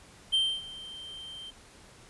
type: tone with ADSR envelope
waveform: triangle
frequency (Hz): 3136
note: G7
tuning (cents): 0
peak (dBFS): -20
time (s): 0.32-1.51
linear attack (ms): 21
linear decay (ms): 270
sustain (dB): -19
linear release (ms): 16
effects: pink hiss -54 dBFS RMS until 2.09 s + resampled to 24000 Hz